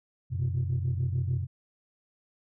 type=tone cluster; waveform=sine; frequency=91.8 / 124.5 / 131.3 Hz; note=F#2 / B2 / C3; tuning=-13 / +14 / +6 cents; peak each=-29 dBFS; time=0.3-1.47 s; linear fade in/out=50 ms; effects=tanh soft clip ceiling -21 dBFS